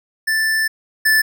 square tone pair in turn, 1763 / 1751.8 Hz, A6 / A6, +3 / -8 cents, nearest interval unison, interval 11 cents, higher first, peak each -16 / -12 dBFS, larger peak second, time 0.27-0.68 / 1.05-1.22 s, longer first, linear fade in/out 10 ms, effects none

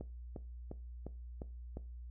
click train, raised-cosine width 2 ms, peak -30 dBFS, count 6, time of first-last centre 0.01-1.771 s, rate 2.84 Hz, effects noise-tail reverb RT60 0.3 s tail -17 dB re dry + added 60 Hz sine -45 dBFS peak until 2.1 s

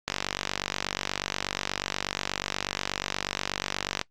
click train, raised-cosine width 0.2 ms, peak -9 dBFS, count 191, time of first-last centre 0.08-4.014 s, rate 48.3 Hz, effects noise-tail reverb RT60 0.1 s tail -21 dB re dry + Opus 48 kbps

